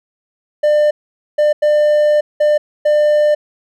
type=tone bursts at uneven times; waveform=triangle; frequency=598 Hz; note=D5; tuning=31 cents sharp; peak=-7 dBFS; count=5; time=0.63-0.91 / 1.38-1.53 / 1.62-2.21 / 2.4-2.58 / 2.85-3.35 s; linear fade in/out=10 ms; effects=none